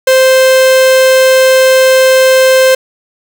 45% pulse tone, 522 Hz, C5, 4 cents flat, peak -4 dBFS, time 0.07-2.75 s, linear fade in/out 5 ms, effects none

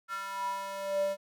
square tone with high-pass filter sweep, 196 Hz, G3, in tune, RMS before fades -34 dBFS, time 0.08-1.17 s, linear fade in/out 50 ms, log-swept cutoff 1400 to 500 Hz, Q 7.5, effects none

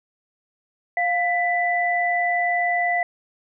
sine tone pair together, 702.5 / 1987 Hz, F5 / B6, +10 / +10 cents, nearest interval octave + tritone, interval 1800 cents, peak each -21 / -22 dBFS, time 0.97-3.03 s, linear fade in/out 2 ms, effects none

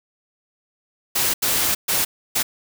white noise bursts at uneven times, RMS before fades -20 dBFS, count 4, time 1.15-1.34 / 1.42-1.75 / 1.88-2.05 / 2.35-2.43 s, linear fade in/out 10 ms, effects none

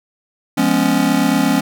square chord, C# dominant seventh, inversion first, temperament just, 173.24 / 207.9 / 249.5 / 277.2 Hz, E#3 / G#3 / B3 / C#4, -14 / +2 / +18 / 0 cents, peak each -22 / -20 / -19 / -17 dBFS, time 0.57-1.61 s, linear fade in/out 10 ms, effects none

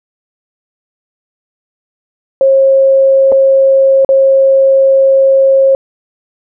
sine tone with dropouts, 539 Hz, C#5, 49 cents flat, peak -4 dBFS, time 2.41-5.75 s, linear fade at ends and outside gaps 1 ms, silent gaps 3.319-3.323 / 4.048-4.09 s, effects none

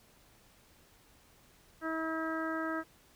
harmonic tone, 321.4 Hz, E4, 44 cents flat, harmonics 1 / 2 / 3 / 4 / 5 / 6, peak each -36 / -40 / -46 / -39 / -40 / -48 dBFS, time 1.81-2.84 s, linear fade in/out 50 ms, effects pink hiss -63 dBFS RMS until 3.15 s

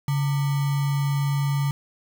sine tone with sample-and-hold, 140.9 Hz, C#3, 29 cents sharp, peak -20 dBFS, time 0.08-1.71 s, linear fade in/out 2 ms, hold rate 1050 Hz, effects none

